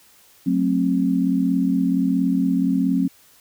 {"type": "chord", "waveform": "sine", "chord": "F# diminished", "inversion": "none", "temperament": "just", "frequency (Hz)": [185, 222, 266.4], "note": ["F#3", "A3", "C4"], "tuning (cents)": [0, 16, 31], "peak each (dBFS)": [-21, -25, -19], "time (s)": [0.46, 3.08], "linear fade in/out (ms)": 10, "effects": ["white hiss -53 dBFS RMS until 3.4 s"]}